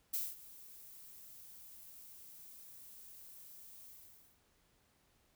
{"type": "noise with ADSR envelope", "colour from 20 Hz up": "violet", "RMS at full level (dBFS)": -36, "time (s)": [0.13, 4.4], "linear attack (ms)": 11, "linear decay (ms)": 210, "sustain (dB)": -19, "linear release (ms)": 520, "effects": ["pink hiss -73 dBFS RMS until 5.35 s"]}